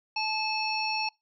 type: harmonic tone with a mistuned harmonic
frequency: 869 Hz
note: A5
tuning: 22 cents flat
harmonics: 1 / 3 / 5 / 6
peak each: -31 / -31 / -35 / -36 dBFS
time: 0.16-1.09 s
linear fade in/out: 5 ms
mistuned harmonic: 6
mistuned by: +96 cents
effects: noise-tail reverb RT60 0.2 s tail -24 dB re dry